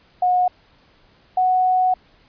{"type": "tone pair in turn", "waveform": "sine", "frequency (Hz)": [726, 739.5], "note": ["F#5", "F#5"], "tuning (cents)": [-33, -1], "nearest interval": "unison", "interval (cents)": 32, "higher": "second", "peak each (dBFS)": -14, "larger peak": "neither", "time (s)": [[0.22, 0.48], [1.37, 1.94]], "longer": "second", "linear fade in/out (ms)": 5, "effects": ["pink hiss -55 dBFS RMS until 2.28 s", "resampled to 11025 Hz"]}